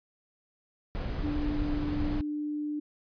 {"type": "noise", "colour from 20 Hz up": "brown", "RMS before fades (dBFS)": -32, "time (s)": [0.95, 2.21], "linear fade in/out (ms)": 0}
{"type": "tone with pitch glide", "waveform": "sine", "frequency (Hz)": [295.3, 297.9], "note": ["D4", "D4"], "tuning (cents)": [10, 25], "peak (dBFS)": -30, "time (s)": [1.23, 2.8], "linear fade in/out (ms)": 10, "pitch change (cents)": 15, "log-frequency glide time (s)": [1.97, 2.22]}
{"effects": ["resampled to 11025 Hz"]}